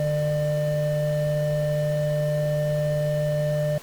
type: tone pair together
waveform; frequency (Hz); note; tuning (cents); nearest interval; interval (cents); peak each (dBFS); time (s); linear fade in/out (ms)
triangle; 149.6 / 598.4; D3 / D5; +32 / +32; 2 octaves; 2400; -22; 0-3.78; 2
effects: pink hiss -43 dBFS RMS until 3.82 s + Opus 48 kbps